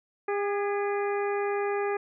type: harmonic tone with a mistuned harmonic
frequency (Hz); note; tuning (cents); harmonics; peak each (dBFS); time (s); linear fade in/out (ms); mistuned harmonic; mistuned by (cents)
405.1; G#4; -43; 1 / 2 / 3 / 4 / 5 / 6; -27 / -33 / -37 / -39 / -41 / -43; 0.28-1.97; 5; 4; +47
effects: none

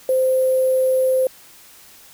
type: tone with sample-and-hold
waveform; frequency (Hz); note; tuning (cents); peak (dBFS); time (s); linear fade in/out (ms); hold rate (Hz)
sine; 519; C5; -14; -14; 0.09-1.27; 2; 11025
effects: white hiss -46 dBFS RMS until 2.13 s

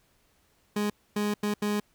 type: tone bursts at uneven times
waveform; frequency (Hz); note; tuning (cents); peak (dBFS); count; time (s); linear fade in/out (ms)
30% pulse; 207.7; G#3; 0; -23; 4; 0.76-0.9 / 1.16-1.34 / 1.43-1.54 / 1.62-1.8; 5
effects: pink hiss -67 dBFS RMS until 1.94 s

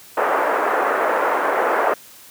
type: band-pass noise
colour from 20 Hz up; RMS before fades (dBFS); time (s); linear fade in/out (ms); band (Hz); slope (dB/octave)
pink; -19; 0.17-1.94; 5; 430 to 1600; 24
effects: white hiss -44 dBFS RMS until 2.3 s + high-pass 80 Hz 12 dB/octave

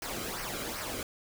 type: noise with flanger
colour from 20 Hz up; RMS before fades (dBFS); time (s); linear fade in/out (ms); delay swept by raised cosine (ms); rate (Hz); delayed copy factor
pink; -37; 0.02-1.03; 2; 0.27 to 1.15; 2.6; -0.6
effects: none

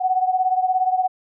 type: beating tone pair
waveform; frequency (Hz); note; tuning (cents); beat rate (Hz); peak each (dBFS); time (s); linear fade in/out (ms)
sine; 740 / 757; F#5 / F#5; 0 / +39; 17; -18 / -22; 0-1.08; 20
effects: none

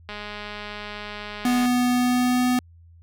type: click train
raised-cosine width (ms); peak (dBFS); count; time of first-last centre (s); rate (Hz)
0.3; -19; 327; 0.09-1.657; 208
type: tone with pitch glide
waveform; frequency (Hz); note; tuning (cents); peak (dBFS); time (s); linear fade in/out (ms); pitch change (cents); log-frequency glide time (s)
square; 246.9 to 249.5; B3 to B3; 0 to +18; -19; 1.45-2.59; 2; +18; 1.91-2.46
effects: added 84 Hz sine -47 dBFS peak until 3.02 s

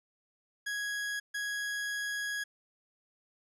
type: tone bursts at uneven times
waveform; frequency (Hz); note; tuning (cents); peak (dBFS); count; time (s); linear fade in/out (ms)
40% pulse; 1661.2; G#6; 0; -32; 2; 0.66-1.2 / 1.34-2.44; 10
effects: low-pass 12000 Hz 12 dB/octave

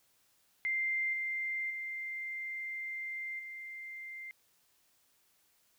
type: tone with level steps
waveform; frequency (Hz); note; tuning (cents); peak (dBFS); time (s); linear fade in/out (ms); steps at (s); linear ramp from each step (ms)
sine; 2093; C7; 0; -30 / -33 / -37 / -42; 0.65-4.31; 0; 1.13 / 1.7 / 3.39; 5
effects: white hiss -71 dBFS RMS until 5.78 s

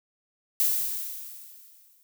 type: noise with exponential decay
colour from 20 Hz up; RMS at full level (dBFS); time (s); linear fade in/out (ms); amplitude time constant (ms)
violet; -22; 0.6-2.03; 0; 310
effects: none

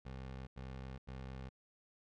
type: tone bursts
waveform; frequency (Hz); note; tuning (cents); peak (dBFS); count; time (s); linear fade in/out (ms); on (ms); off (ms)
20% pulse; 65.41; C2; 0; -40; 3; 0.05-1.492; 10; 420; 91
effects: low-pass 4000 Hz 12 dB/octave

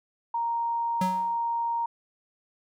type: tone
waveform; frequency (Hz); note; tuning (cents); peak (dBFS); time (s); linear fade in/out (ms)
sine; 932.3; A#5; 0; -25; 0.34-1.86; 5
type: tone with exponential decay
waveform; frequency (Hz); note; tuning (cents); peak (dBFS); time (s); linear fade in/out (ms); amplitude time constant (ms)
square; 185; F#3; 0; -24; 1.01-1.37; 5; 78
effects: none

